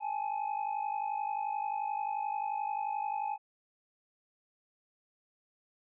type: ring-modulated tone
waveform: triangle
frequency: 840 Hz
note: G#5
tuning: 19 cents sharp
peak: -27 dBFS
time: 0-3.38 s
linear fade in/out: 50 ms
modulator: 25.7 Hz
effects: resampled to 8000 Hz